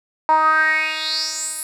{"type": "tone with band-pass filter sweep", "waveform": "10% pulse", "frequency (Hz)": 313.1, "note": "D#4", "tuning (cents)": 11, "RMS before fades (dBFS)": -19, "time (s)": [0.29, 1.63], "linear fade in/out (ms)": 0, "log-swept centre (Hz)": [880, 11000], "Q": 6.1, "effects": []}